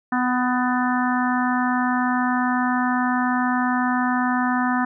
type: harmonic tone with a mistuned harmonic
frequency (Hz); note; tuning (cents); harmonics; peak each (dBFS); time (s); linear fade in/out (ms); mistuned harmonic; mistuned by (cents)
249.6; B3; +19; 1 / 3 / 4 / 5 / 6 / 7; -21 / -26 / -27 / -28 / -29 / -29; 0.12-4.85; 5; 7; +22
effects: none